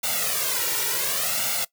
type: noise with flanger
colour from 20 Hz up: white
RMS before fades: -25 dBFS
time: 0.03-1.65 s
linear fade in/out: 10 ms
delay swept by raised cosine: 1.4 to 2.14 ms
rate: 0.69 Hz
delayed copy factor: +0.9
effects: noise-tail reverb RT60 0.1 s tail -20 dB re dry + high-pass 150 Hz 12 dB/octave